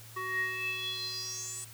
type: tone with band-pass filter sweep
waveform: square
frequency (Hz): 374.5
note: F#4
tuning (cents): +21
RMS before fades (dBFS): -36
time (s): 0.16-1.65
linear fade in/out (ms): 10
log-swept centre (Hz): 1400 to 8600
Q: 7.5
effects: added 112 Hz sine -51 dBFS peak until 1.73 s + white hiss -52 dBFS RMS until 1.73 s